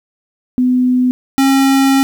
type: tone pair in turn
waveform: sine / square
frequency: 251.5 / 270.8 Hz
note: B3 / C#4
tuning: +32 / -40 cents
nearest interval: minor second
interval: 128 cents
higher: second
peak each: -9 dBFS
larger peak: neither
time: 0.58-1.11 / 1.38-2.03 s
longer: second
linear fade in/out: 0 ms
effects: 8-bit